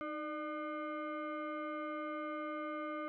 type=tone with frequency modulation; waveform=sine; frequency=310 Hz; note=D#4; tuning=6 cents flat; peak=-38 dBFS; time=0.01-3.08 s; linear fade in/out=0 ms; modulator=906 Hz; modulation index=1.4; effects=none